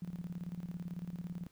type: tone with tremolo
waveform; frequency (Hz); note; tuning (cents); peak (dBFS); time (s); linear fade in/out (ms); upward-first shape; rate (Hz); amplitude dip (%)
sine; 174.61; F3; 0; -37; 0.02-1.47; 2; square; 18; 75
effects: pink hiss -70 dBFS RMS until 1.51 s